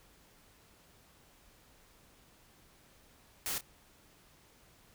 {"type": "noise with echo", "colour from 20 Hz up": "white", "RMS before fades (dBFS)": -36, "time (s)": [3.46, 3.58], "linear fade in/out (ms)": 0, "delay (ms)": 28, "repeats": 1, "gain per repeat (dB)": -12, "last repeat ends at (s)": 3.608, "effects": ["pink hiss -63 dBFS RMS until 4.94 s"]}